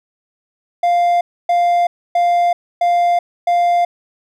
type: tone bursts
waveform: triangle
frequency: 698.5 Hz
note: F5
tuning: in tune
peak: -9 dBFS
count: 5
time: 0.83-3.85 s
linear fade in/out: 5 ms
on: 380 ms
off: 280 ms
effects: none